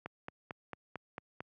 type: click train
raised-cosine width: 0.5 ms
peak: -25 dBFS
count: 7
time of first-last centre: 0.06-1.405 s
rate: 4.46 Hz
effects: high-pass 100 Hz 12 dB/octave